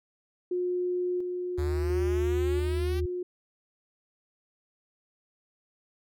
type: tone with tremolo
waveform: sine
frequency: 359.2 Hz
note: F4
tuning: 49 cents sharp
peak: -26 dBFS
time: 0.51-3.23 s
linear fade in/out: 5 ms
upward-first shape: square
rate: 0.72 Hz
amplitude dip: 35%
type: exponential sweep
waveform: 5% pulse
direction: up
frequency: 139 to 397.3 Hz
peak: -30 dBFS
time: 1.57-3.01 s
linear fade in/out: 20 ms
type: tone with vibrato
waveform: sine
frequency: 77.78 Hz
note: D#2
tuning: in tune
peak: -27 dBFS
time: 1.58-3.06 s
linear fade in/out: 5 ms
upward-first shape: sine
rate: 2.9 Hz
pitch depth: 16 cents each way
effects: none